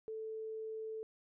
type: tone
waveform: sine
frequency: 440 Hz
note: A4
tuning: in tune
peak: -40 dBFS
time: 0.08-1.03 s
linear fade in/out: 0 ms
effects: none